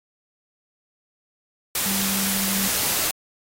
sine tone in noise, 195.4 Hz, G3, 5 cents flat, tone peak -26 dBFS, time 1.86-2.68 s, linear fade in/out 2 ms, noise white, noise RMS -23 dBFS, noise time 1.75-3.11 s, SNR -6 dB, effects AAC 48 kbps

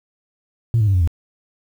sine tone with pitch steps, 115.3 / 106.34 / 98.08 / 90.46 / 83.44 Hz, A#2 / G#2 / G2 / F#2 / E2, -19 / +41 / +1 / -39 / +22 cents, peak -11 dBFS, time 0.74-1.075 s, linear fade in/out 0 ms, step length 67 ms, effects tanh soft clip ceiling -10 dBFS + 8-bit

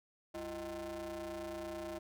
40% pulse ring-modulated tone, 141.6 Hz, C#3, 37 cents sharp, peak -37 dBFS, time 0.34-1.99 s, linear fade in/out 10 ms, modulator 481 Hz, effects none

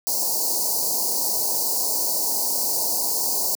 white band-stop noise, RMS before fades -23 dBFS, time 0.07-3.55 s, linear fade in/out 0 ms, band 1000 to 4300 Hz, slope 96 dB/octave, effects high-pass 300 Hz 12 dB/octave

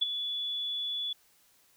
sine tone with ADSR envelope, 3430 Hz, A7, 45 cents flat, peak -21 dBFS, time 0.01-1.13 s, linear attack 15 ms, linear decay 17 ms, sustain -10 dB, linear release 4 ms, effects white hiss -65 dBFS RMS until 1.76 s

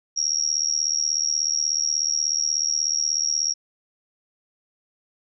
sine tone with amplitude modulation, 5610 Hz, F8, 7 cents sharp, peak -16 dBFS, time 0.16-3.54 s, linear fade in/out 20 ms, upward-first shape sine, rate 76.5 Hz, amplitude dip 100%, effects none

